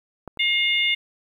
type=clicks; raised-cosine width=1 ms; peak=-20 / -27 dBFS; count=2; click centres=0.277 / 0.373 s
type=harmonic tone; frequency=712 Hz; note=F5; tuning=33 cents sharp; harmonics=3 / 4 / 5; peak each=-21 / -23 / -25 dBFS; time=0.39-0.95 s; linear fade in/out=10 ms
effects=9-bit